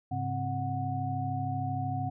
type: tone cluster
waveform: sine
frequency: 105.2 / 138.3 / 263.1 / 736 Hz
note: G#2 / C#3 / C4 / F#5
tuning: +23 / -4 / +10 / -9 cents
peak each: -34 / -35 / -38 / -34 dBFS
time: 0.11-2.1 s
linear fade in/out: 10 ms
effects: none